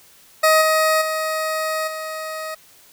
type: tone with level steps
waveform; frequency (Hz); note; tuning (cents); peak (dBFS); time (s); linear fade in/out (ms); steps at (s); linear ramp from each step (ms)
20% pulse; 630; D#5; +21; -7 / -10 / -16 / -22; 0.43-2.55; 10; 0.61 / 1.01 / 1.87; 10
effects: white hiss -50 dBFS RMS until 2.92 s